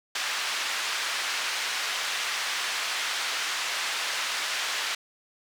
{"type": "band-pass noise", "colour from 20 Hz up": "pink", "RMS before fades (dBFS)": -30, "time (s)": [0.15, 4.95], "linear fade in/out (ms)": 5, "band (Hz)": [1400, 5600], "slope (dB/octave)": 12, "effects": []}